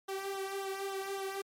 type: tone with flanger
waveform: sawtooth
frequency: 390 Hz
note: G4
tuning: 9 cents flat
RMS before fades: -38 dBFS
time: 0.08-1.42 s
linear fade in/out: 10 ms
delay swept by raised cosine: 0.42 to 2.32 ms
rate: 3.6 Hz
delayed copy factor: -0.8
effects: MP3 64 kbps